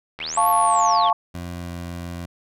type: click train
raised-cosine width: 0.3 ms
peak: -19 dBFS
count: 74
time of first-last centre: 0.19-1.099 s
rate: 80.3 Hz
type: linear two-way sweep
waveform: sine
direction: up then down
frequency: 1928 to 11840 to 2983 Hz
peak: -27 dBFS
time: 0.2-1.09 s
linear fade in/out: 5 ms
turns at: 0.48 s
type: chord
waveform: sine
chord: F augmented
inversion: none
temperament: equal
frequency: 698.5 / 880 / 1108.7 Hz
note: F5 / A5 / C#6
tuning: 0 / 0 / 0 cents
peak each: -21 / -19 / -18 dBFS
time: 0.37-1.13 s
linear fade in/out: 5 ms
type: tone with pitch glide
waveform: 20% pulse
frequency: 87.31 to 86.61 Hz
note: F2 to F2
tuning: 0 to -14 cents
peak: -25 dBFS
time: 1.34-2.26 s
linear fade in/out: 10 ms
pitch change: -14 cents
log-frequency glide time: 1.56-1.72 s
effects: none